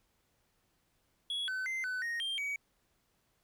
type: tone with pitch steps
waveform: triangle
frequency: 3354 / 1519 / 2077 / 1505 / 1865 / 3180 / 2264 Hz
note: G#7 / F#6 / C7 / F#6 / A#6 / G7 / C#7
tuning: +16 / +45 / -13 / +29 / 0 / +24 / +36 cents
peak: -32 dBFS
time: 1.3-2.56 s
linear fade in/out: 2 ms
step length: 180 ms
effects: pink hiss -75 dBFS RMS until 3.43 s